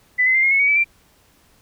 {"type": "tone with pitch steps", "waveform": "sine", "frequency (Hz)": [1997, 2045, 2094, 2144, 2195, 2248, 2302, 2357], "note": ["B6", "C7", "C7", "C7", "C#7", "C#7", "D7", "D7"], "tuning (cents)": [19, -40, 1, 42, -18, 24, -35, 6], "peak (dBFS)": -13, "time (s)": [0.18, 0.844], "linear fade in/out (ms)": 20, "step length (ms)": 83, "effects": ["pink hiss -56 dBFS RMS until 1.61 s"]}